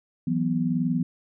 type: chord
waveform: sine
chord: E suspended second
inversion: none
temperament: equal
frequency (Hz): 164.81 / 185 / 246.9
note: E3 / F#3 / B3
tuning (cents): 0 / 0 / 0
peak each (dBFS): -26 / -28 / -25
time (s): 0.27-1.03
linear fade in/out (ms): 5
effects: none